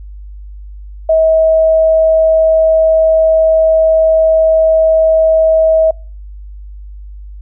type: tone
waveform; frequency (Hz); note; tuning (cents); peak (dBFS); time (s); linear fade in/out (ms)
sine; 641; E5; -49; -6; 1.09-5.91; 5
effects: noise-tail reverb RT60 0.4 s tail -25 dB re dry + added 50 Hz sine -27 dBFS peak until 7.41 s